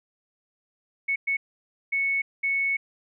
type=tone bursts at uneven times; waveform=sine; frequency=2210 Hz; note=C#7; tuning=6 cents flat; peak=-22 dBFS; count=4; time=1.08-1.16 / 1.27-1.37 / 1.92-2.22 / 2.43-2.77 s; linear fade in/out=10 ms; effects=none